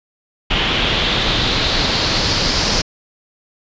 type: noise with low-pass filter sweep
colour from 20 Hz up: pink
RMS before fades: -17 dBFS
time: 0.5-2.82 s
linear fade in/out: 10 ms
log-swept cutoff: 3100 to 5200 Hz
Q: 3.6
effects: resampled to 16000 Hz